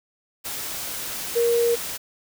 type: tone in noise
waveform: sine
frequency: 470.2 Hz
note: A#4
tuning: 15 cents sharp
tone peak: -17 dBFS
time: 1.35-1.76 s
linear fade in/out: 20 ms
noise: white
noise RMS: -31 dBFS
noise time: 0.44-1.98 s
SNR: +11 dB
effects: none